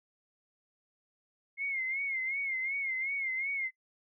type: tone with vibrato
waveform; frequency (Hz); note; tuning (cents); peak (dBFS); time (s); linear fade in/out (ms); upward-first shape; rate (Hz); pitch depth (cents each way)
sine; 2142; C7; +40; -31; 1.57-3.71; 50; sine; 2.7; 78
effects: noise-tail reverb RT60 0.1 s tail -20 dB re dry